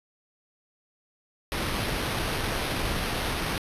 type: noise with sample-and-hold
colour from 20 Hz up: pink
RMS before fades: -29 dBFS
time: 1.52-3.58 s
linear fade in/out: 0 ms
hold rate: 7350 Hz
effects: resampled to 32000 Hz